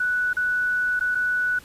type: tone with dropouts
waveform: sine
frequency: 1480 Hz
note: F#6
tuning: in tune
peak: -20 dBFS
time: 0-1.59 s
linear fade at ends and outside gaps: 5 ms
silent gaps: 0.332-0.367 / 0.995-1.008 / 1.149-1.153 s
effects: pink hiss -48 dBFS RMS until 1.64 s + resampled to 32000 Hz